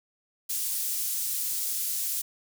pink high-pass noise, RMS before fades -30 dBFS, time 0.49-2.22 s, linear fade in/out 10 ms, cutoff 8500 Hz, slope 12 dB/octave, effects none

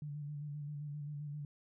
sine tone with vibrato, 146.83 Hz, D3, in tune, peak -40 dBFS, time 0.02-1.45 s, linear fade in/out 2 ms, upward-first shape square, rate 7.6 Hz, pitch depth 31 cents each way, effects none

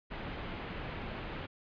pink low-pass noise, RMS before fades -41 dBFS, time 0.1-1.47 s, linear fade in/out 20 ms, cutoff 3100 Hz, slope 24 dB/octave, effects resampled to 11025 Hz

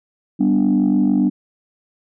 sine chord, G major, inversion none, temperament equal, 196 / 246.9 / 293.7 Hz, G3 / B3 / D4, 0 / 0 / 0 cents, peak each -16 dBFS, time 0.39-1.3 s, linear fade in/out 20 ms, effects tanh soft clip ceiling -8 dBFS

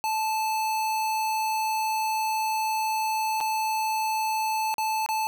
square tone with dropouts, 874 Hz, A5, 12 cents flat, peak -25 dBFS, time 0.04-5.27 s, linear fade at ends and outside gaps 0 ms, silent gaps 3.404-3.41 / 4.741-4.782 / 5.062-5.089 s, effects none

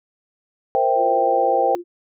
sine chord, C dominant seventh, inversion third, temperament equal, 466.2 / 523.3 / 659.3 / 784 Hz, Bb4 / C5 / E5 / G5, 0 / 0 / 0 / 0 cents, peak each -23 / -20 / -24 / -18 dBFS, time 0.75-1.75 s, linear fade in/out 0 ms
sine tone with tremolo, 349.2 Hz, F4, in tune, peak -25 dBFS, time 0.95-1.84 s, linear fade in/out 50 ms, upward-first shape triangle, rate 19 Hz, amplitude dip 45%
effects none

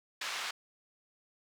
pink band-pass noise, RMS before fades -38 dBFS, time 0.21-0.51 s, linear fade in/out 5 ms, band 1300 to 5200 Hz, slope 12 dB/octave, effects none

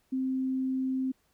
sine tone, 261.6 Hz, C4, in tune, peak -27 dBFS, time 0.12-1.12 s, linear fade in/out 10 ms, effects pink hiss -71 dBFS RMS until 1.33 s

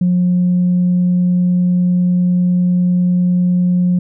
sine tone, 179 Hz, F3, 43 cents sharp, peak -9 dBFS, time 0.01-3.99 s, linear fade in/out 5 ms, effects tanh soft clip ceiling -7 dBFS

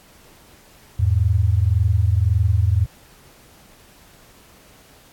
sine tone pair together, 83.9 / 105.71 Hz, E2 / G#2, +31 / +31 cents, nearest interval major third, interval 400 cents, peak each -17 dBFS, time 0.99-2.86 s, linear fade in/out 10 ms, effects pink hiss -50 dBFS RMS until 5.12 s + AAC 64 kbps

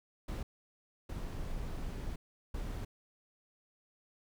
brown noise bursts at uneven times, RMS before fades -39 dBFS, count 3, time 0.28-0.43 / 1.09-2.16 / 2.54-2.85 s, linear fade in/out 5 ms, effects none

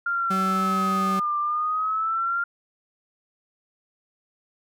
sine exponential two-way sweep, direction down then up, 1400 to 1183 to 1400 Hz, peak -22 dBFS, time 0.06-2.44 s, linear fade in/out 5 ms, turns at 1.39 s
40% pulse tone with pitch glide, 190.1 to 191.64 Hz, F#3 to G3, +47 to -39 cents, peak -24 dBFS, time 0.3-1.2 s, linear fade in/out 10 ms, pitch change +14 cents, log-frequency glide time 0.44-0.64 s
effects none

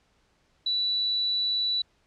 sine tone, 3951 Hz, B7, in tune, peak -23 dBFS, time 0.66-1.82 s, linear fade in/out 5 ms, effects pink hiss -67 dBFS RMS until 2.06 s + low-pass 6000 Hz 12 dB/octave

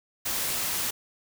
white noise, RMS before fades -29 dBFS, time 0.25-0.91 s, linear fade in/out 10 ms, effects none

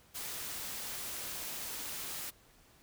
white noise, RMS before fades -41 dBFS, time 0.14-2.31 s, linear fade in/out 20 ms, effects pink hiss -63 dBFS RMS until 2.82 s

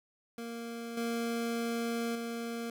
25% pulse tone with level steps, 232.7 Hz, A#3, 3 cents flat, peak -35 / -28 / -32 dBFS, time 0.38-2.7 s, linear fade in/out 2 ms, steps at 0.97 / 2.15 s, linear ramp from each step 5 ms, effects none

